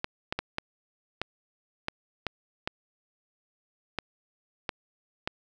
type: clicks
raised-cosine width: 0.3 ms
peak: -13 dBFS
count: 11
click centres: 0.044 / 0.325 / 0.39 / 0.584 / 1.216 / 1.884 / 2.267 / 2.675 / 3.987 / 4.692 / 5.275 s
effects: none